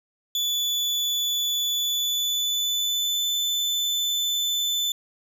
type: tone with pitch glide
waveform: 35% pulse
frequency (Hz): 3462 to 3516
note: A7 to A7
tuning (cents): -29 to -2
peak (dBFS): -21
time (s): 0.35-4.92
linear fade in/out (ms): 2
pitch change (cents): +27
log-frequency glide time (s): 1.75-3.28
effects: none